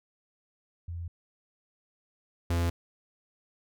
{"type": "tone pair in turn", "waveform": ["sine", "45% pulse"], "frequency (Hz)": [85.3, 85.3], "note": ["F2", "F2"], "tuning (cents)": [-40, -40], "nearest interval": "unison", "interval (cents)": 0, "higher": "neither", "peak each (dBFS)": [-34, -25], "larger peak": "second", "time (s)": [[0.88, 1.08], [2.5, 2.7]], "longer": "neither", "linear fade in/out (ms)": 5, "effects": []}